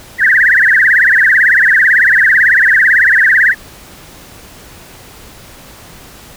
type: tone with vibrato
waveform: sine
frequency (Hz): 1761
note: A6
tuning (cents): +1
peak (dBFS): -5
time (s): 0.18-3.55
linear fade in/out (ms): 50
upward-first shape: triangle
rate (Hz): 18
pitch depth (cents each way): 270
effects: pink hiss -36 dBFS RMS until 6.36 s